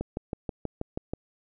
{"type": "click train", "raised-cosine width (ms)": 2, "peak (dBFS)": -17, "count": 8, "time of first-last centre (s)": [0.01, 1.135], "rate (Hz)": 6.22, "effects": []}